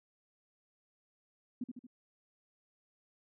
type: tone with echo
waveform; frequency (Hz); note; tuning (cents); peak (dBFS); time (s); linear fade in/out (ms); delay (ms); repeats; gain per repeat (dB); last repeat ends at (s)
sine; 246.9; B3; 0; -34; 1.61-1.64; 5; 76; 3; -5; 1.868
effects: none